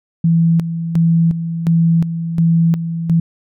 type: tone with tremolo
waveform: sine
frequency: 166.1 Hz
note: E3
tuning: 13 cents sharp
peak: -9 dBFS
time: 0.24-3.2 s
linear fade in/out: 5 ms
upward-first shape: square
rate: 1.4 Hz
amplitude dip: 65%
effects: none